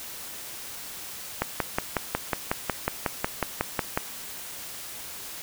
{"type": "click train", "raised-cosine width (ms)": 0.5, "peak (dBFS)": -8, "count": 15, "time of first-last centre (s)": [1.42, 3.975], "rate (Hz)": 5.48, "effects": ["white hiss -39 dBFS RMS until 5.42 s"]}